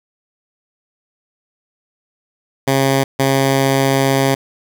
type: tone bursts at uneven times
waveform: 10% pulse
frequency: 135.6 Hz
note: C#3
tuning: 38 cents flat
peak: -4 dBFS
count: 2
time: 2.67-3.04 / 3.19-4.35 s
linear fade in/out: 10 ms
effects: none